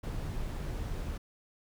brown noise, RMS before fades -36 dBFS, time 0.03-1.18 s, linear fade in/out 10 ms, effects none

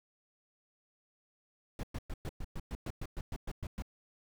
brown noise bursts, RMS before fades -38 dBFS, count 14, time 1.79-3.822 s, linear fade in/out 2 ms, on 43 ms, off 110 ms, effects none

